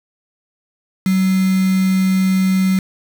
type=tone with quantisation; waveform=sine; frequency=188.8 Hz; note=F#3; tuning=35 cents sharp; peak=-12 dBFS; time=1.06-2.79 s; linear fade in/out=2 ms; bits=4; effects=none